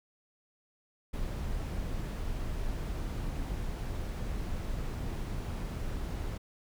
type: noise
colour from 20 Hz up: brown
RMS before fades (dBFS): -35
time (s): 1.13-6.38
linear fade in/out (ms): 10
effects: none